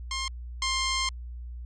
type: tone pair in turn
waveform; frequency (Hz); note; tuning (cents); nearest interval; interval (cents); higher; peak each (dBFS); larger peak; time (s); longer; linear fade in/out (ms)
10% pulse; 1063 / 1056.9; C6 / C6; +27 / +17; unison; 10; first; -21 / -17; second; 0.11-0.28 / 0.62-1.09; second; 2
effects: added 60 Hz sine -36 dBFS peak until 1.65 s + resampled to 22050 Hz